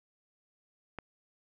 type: click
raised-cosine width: 0.5 ms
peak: -24 dBFS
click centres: 0.987 s
effects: none